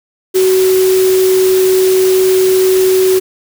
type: tone in noise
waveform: sine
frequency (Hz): 374.9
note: F#4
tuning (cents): +23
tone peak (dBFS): -7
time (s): 0.34-3.2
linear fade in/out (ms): 20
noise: white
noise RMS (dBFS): -21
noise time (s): 0.34-3.2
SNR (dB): +11
effects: none